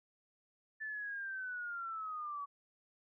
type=linear sweep; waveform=sine; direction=down; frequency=1760 to 1126 Hz; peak=-39 dBFS; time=0.8-2.46 s; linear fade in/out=20 ms; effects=none